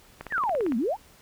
click train, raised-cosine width 0.5 ms, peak -21 dBFS, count 10, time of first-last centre 0.21-0.721 s, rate 17.6 Hz
sine exponential two-way sweep, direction down then up, 1975.5 to 211.5 to 962 Hz, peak -23 dBFS, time 0.3-0.97 s, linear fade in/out 50 ms, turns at 0.77 s
effects pink hiss -55 dBFS RMS until 1.21 s

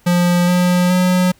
square tone with pitch steps, 176.1 / 178.97 / 181.89 Hz, F3 / F3 / F#3, +15 / +43 / -29 cents, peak -12 dBFS, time 0.06-1.32 s, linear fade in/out 10 ms, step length 420 ms, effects pink hiss -53 dBFS RMS until 1.39 s

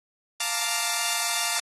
5% pulse chord, Bb major seventh, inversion second, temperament equal, 698.5 / 880 / 932.3 / 1174.7 Hz, F5 / A5 / Bb5 / D6, 0 / 0 / 0 / 0 cents, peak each -19 dBFS, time 0.4-1.6 s, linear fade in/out 5 ms, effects AAC 32 kbps

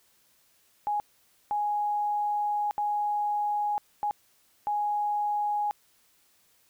sine tone bursts at uneven times, 830.6 Hz, G#5, in tune, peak -25 dBFS, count 5, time 0.87-1 / 1.51-2.71 / 2.78-3.78 / 4.03-4.11 / 4.67-5.71 s, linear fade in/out 0 ms, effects white hiss -65 dBFS RMS until 6.69 s

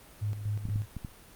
sine tone with tremolo, 104.4 Hz, G#2, 10 cents sharp, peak -28 dBFS, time 0.21-0.86 s, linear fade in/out 20 ms, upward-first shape square, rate 4.1 Hz, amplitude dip 60%
clicks, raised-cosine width 5 ms, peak -24 dBFS, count 5, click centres 0.654 / 0.688 / 0.759 / 0.967 / 1.048 s
effects pink hiss -53 dBFS RMS until 1.35 s + Opus 32 kbps

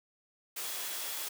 sine tone in noise, 3355 Hz, G#7, 17 cents sharp, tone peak -49 dBFS, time 0.63-1.27 s, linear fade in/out 10 ms, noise white, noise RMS -38 dBFS, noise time 0.56-1.29 s, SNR -14 dB, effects high-pass 400 Hz 12 dB/octave

